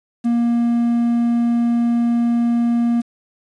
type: tone with quantisation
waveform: triangle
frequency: 235.9 Hz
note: A#3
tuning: 21 cents sharp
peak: -12 dBFS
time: 0.24-3.02 s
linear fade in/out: 20 ms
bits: 7
effects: resampled to 22050 Hz